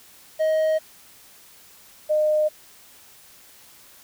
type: tone pair in turn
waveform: triangle / sine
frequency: 629 / 611.4 Hz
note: D#5 / D#5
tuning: +19 / -30 cents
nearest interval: unison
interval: 49 cents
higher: first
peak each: -16 / -17 dBFS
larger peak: first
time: 0.39-0.79 / 2.09-2.49 s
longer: neither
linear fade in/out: 20 ms
effects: white hiss -50 dBFS RMS until 4.03 s